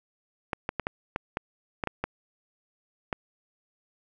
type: clicks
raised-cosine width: 0.5 ms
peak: -13 dBFS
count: 10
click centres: 0.532 / 0.691 / 0.797 / 0.869 / 1.161 / 1.371 / 1.838 / 1.873 / 2.04 / 3.128 s
effects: none